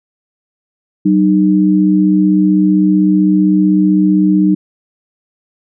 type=tone pair together; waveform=sine; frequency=190 / 305.7 Hz; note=F#3 / D#4; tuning=+46 / -30 cents; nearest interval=minor sixth; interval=824 cents; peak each=-10 dBFS; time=1.05-4.55 s; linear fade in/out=10 ms; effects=none